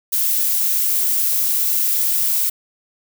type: noise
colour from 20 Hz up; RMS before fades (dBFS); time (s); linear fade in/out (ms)
violet; -18; 0.12-2.5; 10
effects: none